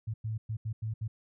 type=tone bursts at uneven times; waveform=sine; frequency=110 Hz; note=A2; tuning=in tune; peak=-31 dBFS; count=6; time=0.07-0.14 / 0.24-0.38 / 0.49-0.57 / 0.65-0.73 / 0.82-0.94 / 1.01-1.08 s; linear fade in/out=10 ms; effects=none